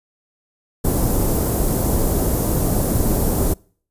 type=band-stop noise; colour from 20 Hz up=pink; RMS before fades=-18 dBFS; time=0.84-3.54 s; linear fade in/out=10 ms; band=580 to 12000 Hz; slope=12 dB/octave; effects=noise-tail reverb RT60 0.5 s tail -26 dB re dry + resampled to 32000 Hz